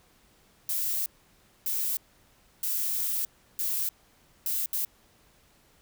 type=noise bursts at uneven times; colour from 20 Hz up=violet; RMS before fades=-29 dBFS; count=6; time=0.69-1.06 / 1.66-1.97 / 2.63-3.25 / 3.59-3.89 / 4.46-4.66 / 4.73-4.85 s; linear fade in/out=2 ms; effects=pink hiss -62 dBFS RMS until 5.81 s